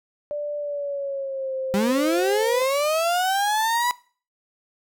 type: tone with pitch glide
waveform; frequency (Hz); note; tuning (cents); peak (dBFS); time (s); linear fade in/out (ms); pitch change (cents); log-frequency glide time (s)
sine; 587.3 to 526.3; D5 to C5; 0 to +10; -25; 0.31-2.62; 0; -190; 0.58-1.55
type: linear sweep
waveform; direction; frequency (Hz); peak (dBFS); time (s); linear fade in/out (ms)
35% pulse; up; 191.1 to 987.8; -18; 1.74-3.91; 0
effects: noise-tail reverb RT60 0.4 s tail -20 dB re dry